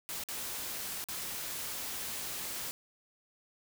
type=noise with dropouts; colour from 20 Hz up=white; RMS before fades=-39 dBFS; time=0.09-2.71 s; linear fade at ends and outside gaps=0 ms; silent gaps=0.237-0.287 / 1.041-1.086 s; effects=none